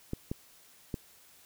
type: clicks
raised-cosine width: 3 ms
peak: -20 dBFS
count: 3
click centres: 0.134 / 0.315 / 0.942 s
effects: white hiss -59 dBFS RMS until 1.45 s